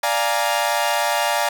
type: chord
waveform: sawtooth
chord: Bb dominant seventh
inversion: first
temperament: equal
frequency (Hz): 587.3 / 698.5 / 830.6 / 932.3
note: D5 / F5 / Ab5 / Bb5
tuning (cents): 0 / 0 / 0 / 0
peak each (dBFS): -20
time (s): 0.03-1.49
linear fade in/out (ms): 5
effects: none